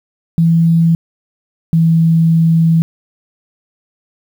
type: tone pair in turn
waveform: sine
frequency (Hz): 165.8 / 163.99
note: E3 / E3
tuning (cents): +10 / -9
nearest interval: unison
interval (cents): 19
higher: first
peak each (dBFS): -7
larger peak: neither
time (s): 0.38-0.95 / 1.73-2.82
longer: second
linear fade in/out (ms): 0
effects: 7-bit